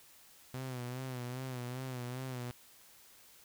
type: tone with vibrato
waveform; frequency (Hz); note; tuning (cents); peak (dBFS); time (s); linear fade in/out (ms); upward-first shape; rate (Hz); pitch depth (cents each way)
sawtooth; 126.6; B2; +43; -35; 0.54-2.51; 0; sine; 2.5; 64
effects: white hiss -60 dBFS RMS until 3.44 s